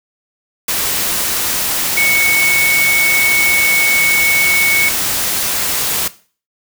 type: tone in noise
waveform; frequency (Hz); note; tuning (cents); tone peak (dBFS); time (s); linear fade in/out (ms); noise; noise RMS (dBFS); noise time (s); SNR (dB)
sine; 2217; C#7; 0; -11; 1.97-4.89; 5; white; -17; 0.68-6.08; +3
effects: noise-tail reverb RT60 0.4 s tail -17 dB re dry